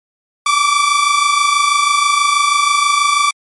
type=tone pair together; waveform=sawtooth; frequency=1148.5 / 1174.7 Hz; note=D6 / D6; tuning=-39 / 0 cents; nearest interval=unison; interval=39 cents; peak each=-10 dBFS; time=0.46-3.31 s; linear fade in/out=5 ms; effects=MP3 48 kbps